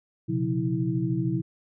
sine tone cluster, 123.6 / 136.7 / 176.8 / 324.3 Hz, B2 / C#3 / F3 / E4, +2 / -24 / +22 / -28 cents, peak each -29 dBFS, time 0.28-1.42 s, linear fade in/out 20 ms, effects none

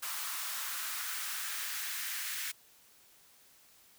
white noise with high-pass filter sweep, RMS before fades -38 dBFS, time 0.02-2.52 s, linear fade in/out 10 ms, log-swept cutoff 1100 to 1800 Hz, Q 2, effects white hiss -62 dBFS RMS until 3.98 s

